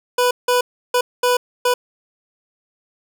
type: tone bursts at uneven times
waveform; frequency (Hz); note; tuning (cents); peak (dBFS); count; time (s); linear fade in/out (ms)
25% pulse; 493.9; B4; 0; -10; 5; 0.18-0.31 / 0.48-0.61 / 0.94-1.01 / 1.23-1.37 / 1.65-1.74; 5
effects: none